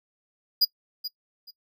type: tone with echo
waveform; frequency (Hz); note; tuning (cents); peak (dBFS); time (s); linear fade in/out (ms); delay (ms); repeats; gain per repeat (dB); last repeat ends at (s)
square; 4894; D#8; -29; -17; 0.61-0.65; 10; 430; 2; -13; 1.51
effects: noise-tail reverb RT60 0.1 s tail -21 dB re dry